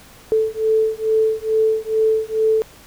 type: beating tone pair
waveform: sine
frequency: 438.3 / 440.6 Hz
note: A4 / A4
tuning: -7 / +2 cents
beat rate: 2.3 Hz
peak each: -18 dBFS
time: 0.32-2.62 s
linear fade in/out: 0 ms
effects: pink hiss -45 dBFS RMS until 2.86 s